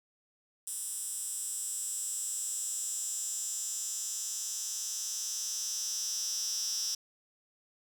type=tone with high-pass filter sweep; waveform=10% pulse; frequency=220 Hz; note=A3; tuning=in tune; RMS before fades=-36 dBFS; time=0.67-6.95 s; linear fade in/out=5 ms; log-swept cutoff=8700 to 5600 Hz; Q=5.7; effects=10-bit